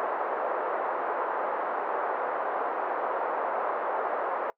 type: band-pass noise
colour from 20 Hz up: pink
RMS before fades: -30 dBFS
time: 0-4.5 s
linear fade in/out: 0 ms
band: 480 to 1300 Hz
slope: 24 dB/octave
effects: noise-tail reverb RT60 0.1 s tail -22 dB re dry